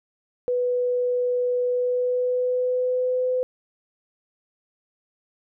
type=tone with pitch glide; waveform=sine; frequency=493.9 to 506.6 Hz; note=B4 to B4; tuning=0 to +44 cents; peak=-20 dBFS; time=0.48-3.43 s; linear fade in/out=0 ms; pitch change=+44 cents; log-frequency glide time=1.66-3.31 s; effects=none